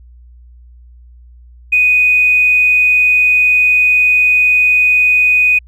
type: tone with tanh clipping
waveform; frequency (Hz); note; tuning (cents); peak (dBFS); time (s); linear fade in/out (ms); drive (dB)
triangle; 2489; D#7; 0; -7; 1.72-5.59; 10; 3
effects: added 60 Hz sine -37 dBFS peak until 5.67 s